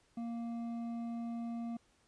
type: tone with hard clipping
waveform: sine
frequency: 233.1 Hz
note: A#3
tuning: in tune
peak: -39 dBFS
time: 0.17-1.77 s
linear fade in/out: 5 ms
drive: 7 dB
effects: pink hiss -71 dBFS RMS until 2.07 s + resampled to 22050 Hz